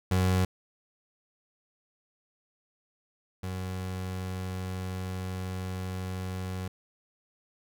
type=tone pair in turn; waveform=30% pulse; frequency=92.5 / 92.83 Hz; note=F#2 / F#2; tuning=0 / +6 cents; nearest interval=unison; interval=6 cents; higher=second; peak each=-20 / -30 dBFS; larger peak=first; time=0.11-0.45 / 3.43-6.68 s; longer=second; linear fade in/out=5 ms; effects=none